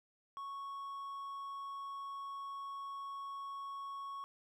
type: tone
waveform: triangle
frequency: 1107 Hz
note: C#6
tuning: 3 cents flat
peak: -40 dBFS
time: 0.37-4.24 s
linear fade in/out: 0 ms
effects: none